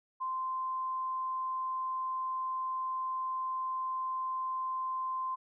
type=tone; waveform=sine; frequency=1040 Hz; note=C6; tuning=11 cents flat; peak=-32 dBFS; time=0.2-5.36 s; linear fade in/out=20 ms; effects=none